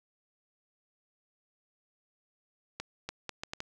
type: accelerating click train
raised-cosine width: 0.2 ms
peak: -19 dBFS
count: 6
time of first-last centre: 2.8-3.604 s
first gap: 290 ms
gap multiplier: 0.7
effects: none